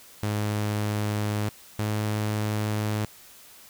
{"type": "tone pair in turn", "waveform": "sawtooth", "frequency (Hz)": [105, 106.28], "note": ["G#2", "G#2"], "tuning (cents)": [19, 40], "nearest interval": "unison", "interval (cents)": 21, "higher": "second", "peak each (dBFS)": -21, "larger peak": "neither", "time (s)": [[0.23, 1.49], [1.79, 3.05]], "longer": "neither", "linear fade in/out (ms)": 0, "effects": ["white hiss -50 dBFS RMS until 3.69 s"]}